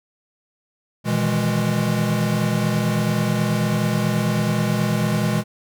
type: chord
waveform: square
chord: E major seventh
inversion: second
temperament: equal with one note detuned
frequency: 120.58 / 155.56 / 164.81 / 207.7 Hz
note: B2 / D#3 / E3 / G#3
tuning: -41 / 0 / 0 / 0 cents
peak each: -24 / -28 / -25 / -23 dBFS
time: 1.04-5.44 s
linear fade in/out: 50 ms
effects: none